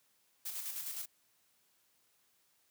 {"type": "noise with tremolo", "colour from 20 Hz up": "blue", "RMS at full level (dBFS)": -40, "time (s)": [0.45, 1.06], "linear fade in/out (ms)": 10, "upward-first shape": "square", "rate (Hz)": 9.7, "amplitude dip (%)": 40, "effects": ["white hiss -73 dBFS RMS until 2.7 s", "high-pass 80 Hz 12 dB/octave"]}